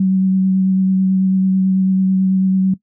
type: tone with vibrato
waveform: sine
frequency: 189.2 Hz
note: F#3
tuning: 39 cents sharp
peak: -11 dBFS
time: 0-2.74 s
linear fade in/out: 5 ms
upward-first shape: sine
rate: 9.1 Hz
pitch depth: 13 cents each way
effects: noise-tail reverb RT60 0.1 s tail -17 dB re dry